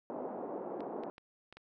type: band-pass noise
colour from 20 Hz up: pink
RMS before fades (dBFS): -41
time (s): 0.1-1.1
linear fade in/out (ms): 0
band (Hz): 260 to 840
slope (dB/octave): 24
type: clicks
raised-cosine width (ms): 0.3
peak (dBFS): -35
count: 5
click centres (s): 0.806 / 1.036 / 1.181 / 1.526 / 1.57
effects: none